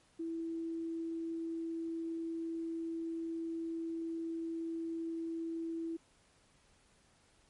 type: tone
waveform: sine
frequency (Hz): 329.6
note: E4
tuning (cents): 0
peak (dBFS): -36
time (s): 0.19-5.97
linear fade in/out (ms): 10
effects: pink hiss -68 dBFS RMS until 7.49 s + MP3 48 kbps